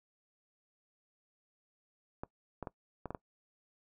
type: clicks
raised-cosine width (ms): 1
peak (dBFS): -25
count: 6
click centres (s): 2.235 / 2.627 / 2.672 / 3.057 / 3.106 / 3.148
effects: noise-tail reverb RT60 0.1 s tail -21 dB re dry

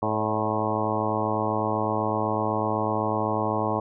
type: harmonic tone with a mistuned harmonic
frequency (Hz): 108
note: A2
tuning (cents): -32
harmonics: 1 / 2 / 3 / 4 / 5 / 6 / 7 / 8 / 9 / 10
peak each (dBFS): -32 / -32 / -32 / -32 / -32 / -32 / -32 / -32 / -32 / -32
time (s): 0.02-3.8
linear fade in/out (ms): 5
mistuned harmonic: 5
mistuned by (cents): +39
effects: none

